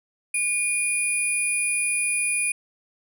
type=tone pair together; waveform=sine; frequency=2433 / 9746 Hz; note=D#7 / D#9; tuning=-39 / -37 cents; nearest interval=2 octaves; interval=2402 cents; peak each=-22 dBFS; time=0.34-2.52 s; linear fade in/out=5 ms; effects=tanh soft clip ceiling -18 dBFS